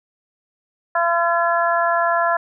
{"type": "harmonic tone", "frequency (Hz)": 340.1, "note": "F4", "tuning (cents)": -46, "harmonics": [2, 3, 4, 5], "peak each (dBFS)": [-19, -21, -22, -23], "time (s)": [0.95, 2.37], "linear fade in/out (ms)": 5, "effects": []}